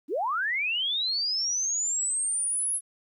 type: linear sweep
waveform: sine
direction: up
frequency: 246.9 to 10810 Hz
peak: -25 dBFS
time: 0.08-2.81 s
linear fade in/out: 50 ms
effects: 11-bit